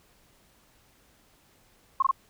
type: tone bursts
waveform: sine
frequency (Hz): 1074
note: C6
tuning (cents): +45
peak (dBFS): -18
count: 3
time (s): 2-2.112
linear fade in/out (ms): 5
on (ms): 24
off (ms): 20
effects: pink hiss -62 dBFS RMS until 2.29 s